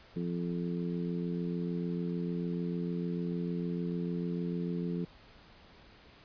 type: harmonic tone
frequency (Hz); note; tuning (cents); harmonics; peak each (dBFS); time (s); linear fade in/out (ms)
86.7; F2; -12; 2 / 3 / 4 / 5; -33 / -40 / -41 / -42; 0.16-5.05; 5
effects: pink hiss -57 dBFS RMS until 6.24 s + resampled to 11025 Hz